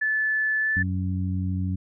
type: tone with pitch glide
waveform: sine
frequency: 1739 to 1751.1 Hz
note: A6 to A6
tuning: -21 to -9 cents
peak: -21 dBFS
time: 0.01-0.83 s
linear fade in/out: 10 ms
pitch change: +12 cents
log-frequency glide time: 0.59-0.72 s
type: harmonic tone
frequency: 92.5 Hz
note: F#2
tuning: in tune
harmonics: 1 / 2 / 3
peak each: -25 / -29 / -35 dBFS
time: 0.76-1.76 s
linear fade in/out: 10 ms
effects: none